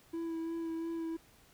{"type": "tone with vibrato", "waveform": "triangle", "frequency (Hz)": 329.6, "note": "E4", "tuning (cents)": 0, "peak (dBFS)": -33, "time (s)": [0.13, 1.17], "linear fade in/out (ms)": 10, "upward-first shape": "sine", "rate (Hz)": 2.9, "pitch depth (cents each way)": 17, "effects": ["pink hiss -63 dBFS RMS until 1.53 s"]}